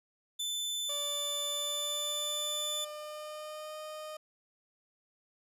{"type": "tone", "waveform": "sawtooth", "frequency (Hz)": 3520, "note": "A7", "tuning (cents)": 0, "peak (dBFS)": -30, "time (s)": [0.39, 2.85], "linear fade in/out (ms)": 10}
{"type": "tone with pitch glide", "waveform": "30% pulse", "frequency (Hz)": [578, 615.9], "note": ["D5", "D#5"], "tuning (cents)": [-28, -18], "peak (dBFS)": -38, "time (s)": [0.89, 4.17], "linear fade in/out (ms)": 5, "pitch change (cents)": 110, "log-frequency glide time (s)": [1.47, 3.77]}
{"effects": ["resampled to 32000 Hz"]}